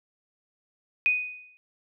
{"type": "tone with exponential decay", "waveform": "sine", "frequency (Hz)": 2489, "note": "D#7", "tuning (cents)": 0, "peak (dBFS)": -17, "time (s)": [1.06, 1.57], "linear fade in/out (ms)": 0, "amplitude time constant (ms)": 110, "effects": []}